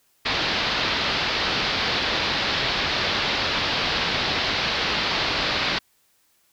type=low-pass noise; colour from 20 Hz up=white; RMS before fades=-24 dBFS; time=0.25-5.79 s; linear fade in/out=10 ms; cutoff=4700 Hz; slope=48 dB/octave; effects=white hiss -64 dBFS RMS until 6.52 s